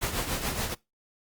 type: noise with tremolo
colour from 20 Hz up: pink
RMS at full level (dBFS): -28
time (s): 0.01-0.75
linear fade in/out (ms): 20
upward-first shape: triangle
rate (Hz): 7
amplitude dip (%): 65
effects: noise-tail reverb RT60 0.2 s tail -22 dB re dry + Opus 48 kbps